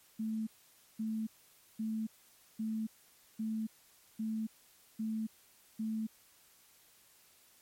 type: tone bursts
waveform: sine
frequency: 220 Hz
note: A3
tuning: in tune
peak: -33 dBFS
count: 8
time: 0.19-6.07 s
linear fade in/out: 10 ms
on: 280 ms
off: 520 ms
effects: white hiss -64 dBFS RMS until 7.61 s + MP3 64 kbps